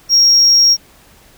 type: tone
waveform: triangle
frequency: 5588 Hz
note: F8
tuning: in tune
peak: -4 dBFS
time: 0.09-0.77 s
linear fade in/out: 50 ms
effects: tanh soft clip ceiling -2 dBFS + pink hiss -46 dBFS RMS until 1.37 s